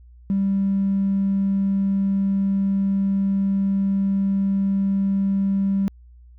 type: tone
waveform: triangle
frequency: 196 Hz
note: G3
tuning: in tune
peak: -14 dBFS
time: 0.3-5.88 s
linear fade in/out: 0 ms
effects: tanh soft clip ceiling -15 dBFS + added 60 Hz sine -44 dBFS peak until 6.38 s